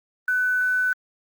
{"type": "tone with quantisation", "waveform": "sine", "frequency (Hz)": 1500, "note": "F#6", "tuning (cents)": 23, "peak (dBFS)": -19, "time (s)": [0.28, 0.93], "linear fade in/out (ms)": 2, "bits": 7, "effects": ["Opus 32 kbps"]}